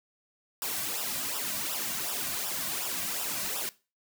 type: noise with flanger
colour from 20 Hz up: white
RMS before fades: -33 dBFS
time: 0.62-3.69 s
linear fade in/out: 0 ms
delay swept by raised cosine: 0.46 to 2.36 ms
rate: 2.7 Hz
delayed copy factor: -0.75
effects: noise-tail reverb RT60 0.3 s tail -19 dB re dry